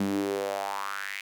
sawtooth tone with high-pass filter sweep, 99 Hz, G2, 18 cents sharp, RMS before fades -31 dBFS, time 0-1.21 s, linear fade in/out 5 ms, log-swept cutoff 210 to 2300 Hz, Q 4.5, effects none

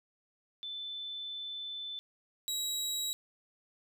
sine / 25% pulse tone pair in turn, 3520 / 3864 Hz, A7 / B7, 0 / -39 cents, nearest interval major second, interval 161 cents, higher second, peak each -38 / -29 dBFS, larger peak second, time 0.63-1.99 / 2.48-3.13 s, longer first, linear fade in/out 0 ms, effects none

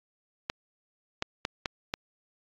clicks, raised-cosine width 0.2 ms, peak -11 dBFS, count 5, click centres 0.499 / 1.224 / 1.451 / 1.658 / 1.939 s, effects low-pass 5000 Hz 12 dB/octave + AAC 32 kbps

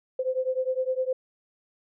sine beating tone pair, 512 / 521.8 Hz, C5 / C5, -38 / -5 cents, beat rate 9.8 Hz, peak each -27 / -28 dBFS, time 0.19-1.13 s, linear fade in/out 5 ms, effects none

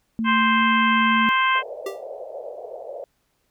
sine tone, 224.7 Hz, A3, 37 cents sharp, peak -21 dBFS, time 0.19-1.29 s, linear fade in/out 0 ms
harmonic tone, 523.3 Hz, C5, in tune, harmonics 2 / 3 / 4 / 5 / 6, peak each -19 / -23 / -25 / -27 / -29 dBFS, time 0.24-1.63 s, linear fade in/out 50 ms
pink band-pass noise, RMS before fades -35 dBFS, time 1.55-3.04 s, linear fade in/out 0 ms, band 490 to 660 Hz, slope 48 dB/octave
square tone with exponential decay, 392 Hz, G4, in tune, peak -24 dBFS, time 1.86-2.04 s, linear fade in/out 5 ms, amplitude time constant 39 ms
effects pink hiss -69 dBFS RMS until 3.5 s

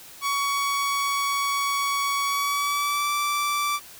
sawtooth tone with pitch glide, 1123 to 1166 Hz, C#6 to D6, +22 to -13 cents, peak -19 dBFS, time 0.21-3.8 s, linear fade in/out 50 ms, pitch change +65 cents, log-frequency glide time 2.25-3.12 s, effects white hiss -45 dBFS RMS until 3.99 s

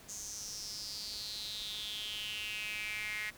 sawtooth tone with high-pass filter sweep, 212 Hz, G#3, 36 cents sharp, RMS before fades -41 dBFS, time 0.08-3.31 s, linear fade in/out 20 ms, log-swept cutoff 6600 to 2000 Hz, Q 7, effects pink hiss -56 dBFS RMS until 3.37 s

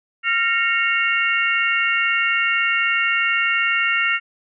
harmonic tone with a mistuned harmonic, 462 Hz, A#4, 16 cents flat, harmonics 3 / 4 / 5 / 6, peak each -22 / -22 / -22 / -22 dBFS, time 0.23-4.2 s, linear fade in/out 50 ms, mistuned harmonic 5, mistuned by -92 cents, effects none

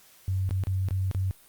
sine tone with dropouts, 94.6 Hz, F#2, 39 cents sharp, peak -24 dBFS, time 0.28-1.31 s, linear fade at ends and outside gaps 0 ms, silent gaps 0.492-0.509 / 0.637-0.67 / 0.886-0.908 / 1.113-1.148 s, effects white hiss -56 dBFS RMS until 1.48 s + Opus 48 kbps

